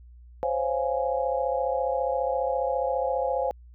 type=chord; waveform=sine; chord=Db major seventh; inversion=third; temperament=just; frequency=519.7 / 554.4 / 693 / 831.5 Hz; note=C5 / Db5 / F5 / Ab5; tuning=-12 / 0 / -14 / +2 cents; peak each=-27 / -30 / -31 / -30 dBFS; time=0.43-3.51 s; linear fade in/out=0 ms; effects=added 60 Hz sine -46 dBFS peak until 3.74 s